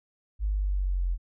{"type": "linear sweep", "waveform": "sine", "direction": "down", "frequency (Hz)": [52.1, 42.93], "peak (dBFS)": -24, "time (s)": [0.39, 1.18], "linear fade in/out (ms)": 50, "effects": []}